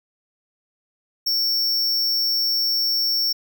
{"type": "tone", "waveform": "square", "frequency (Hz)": 5460, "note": "F8", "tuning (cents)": -40, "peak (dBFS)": -19, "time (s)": [1.26, 3.33], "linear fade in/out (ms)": 10, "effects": []}